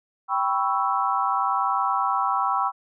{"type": "chord", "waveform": "sine", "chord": "C# half-diminished seventh", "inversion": "second", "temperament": "equal", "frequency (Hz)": [784, 987.8, 1108.7, 1318.5], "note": ["G5", "B5", "C#6", "E6"], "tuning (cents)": [0, 0, 0, 0], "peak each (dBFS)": -26, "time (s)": [0.28, 2.72], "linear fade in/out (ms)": 50, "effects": []}